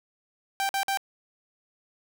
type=tone bursts; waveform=sawtooth; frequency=784 Hz; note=G5; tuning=in tune; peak=-21 dBFS; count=3; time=0.6-0.973 s; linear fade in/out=0 ms; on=91 ms; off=50 ms; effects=none